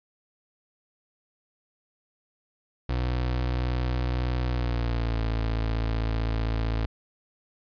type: tone with pitch glide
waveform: 30% pulse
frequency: 61.74 to 55.64 Hz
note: B1 to A1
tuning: 0 to +20 cents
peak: -22 dBFS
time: 2.89-6.86 s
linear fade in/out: 5 ms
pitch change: -180 cents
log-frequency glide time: 4.47-5.25 s
effects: resampled to 11025 Hz